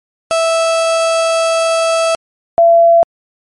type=tone pair in turn; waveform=35% pulse / sine; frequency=657 / 675.5 Hz; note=E5 / E5; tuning=-6 / +42 cents; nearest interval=unison; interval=48 cents; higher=second; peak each=-9 / -4 dBFS; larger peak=second; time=0.31-2.15 / 2.58-3.03 s; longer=first; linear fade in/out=0 ms; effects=MP3 48 kbps